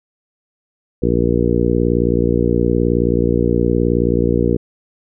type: harmonic tone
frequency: 59 Hz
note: A#1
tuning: 22 cents sharp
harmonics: 1 / 2 / 3 / 4 / 5 / 6 / 7 / 8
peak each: -21 / -21 / -21 / -21 / -21 / -21 / -21 / -21 dBFS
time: 1.02-4.57 s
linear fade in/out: 10 ms
effects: none